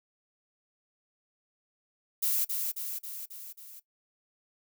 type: noise with echo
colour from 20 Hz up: violet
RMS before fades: -28 dBFS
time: 2.22-2.45 s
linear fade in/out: 10 ms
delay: 270 ms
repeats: 5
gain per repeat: -4 dB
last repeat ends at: 3.8 s
effects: noise-tail reverb RT60 0.1 s tail -17 dB re dry